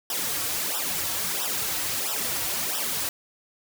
white noise with flanger, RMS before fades -28 dBFS, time 0.1-3.09 s, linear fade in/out 2 ms, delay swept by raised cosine 0.45 to 4.95 ms, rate 1.5 Hz, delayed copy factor -1, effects none

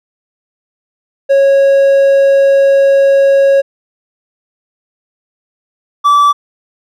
triangle tone pair in turn, 550 / 1157.7 Hz, C#5 / D6, -14 / -25 cents, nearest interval octave + minor second, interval 1289 cents, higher second, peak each -3 dBFS, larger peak neither, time 1.29-3.62 / 6.04-6.33 s, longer first, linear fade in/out 20 ms, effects none

